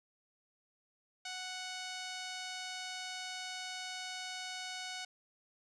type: tone with low-pass filter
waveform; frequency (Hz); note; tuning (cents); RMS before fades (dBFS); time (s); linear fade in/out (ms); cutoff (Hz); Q
5% pulse; 740; F#5; 0; -43; 1.25-5.05; 5; 5500; 0.79
effects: none